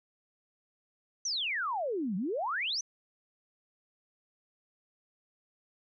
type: exponential two-way sweep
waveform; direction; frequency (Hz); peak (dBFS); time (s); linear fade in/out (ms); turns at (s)
sine; down then up; 6272 to 174.61 to 6272; -30; 1.25-2.81; 5; 2.16
effects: none